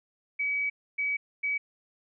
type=tone bursts at uneven times; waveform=sine; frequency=2276 Hz; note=C#7; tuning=45 cents sharp; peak=-26 dBFS; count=3; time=0.39-0.7 / 0.98-1.17 / 1.43-1.58 s; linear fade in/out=10 ms; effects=none